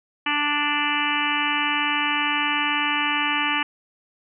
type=harmonic tone; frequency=293.7 Hz; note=D4; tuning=in tune; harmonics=1 / 3 / 4 / 5 / 6 / 7 / 8 / 9 / 10; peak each=-31 / -28 / -28 / -33 / -28 / -31 / -28 / -29 / -28 dBFS; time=0.26-3.63 s; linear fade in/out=5 ms; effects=none